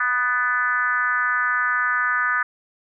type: tone with frequency modulation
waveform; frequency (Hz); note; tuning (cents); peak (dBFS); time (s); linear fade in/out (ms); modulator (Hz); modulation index
sine; 1492; F#6; +14; -18; 0-2.43; 5; 256; 1.3
effects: none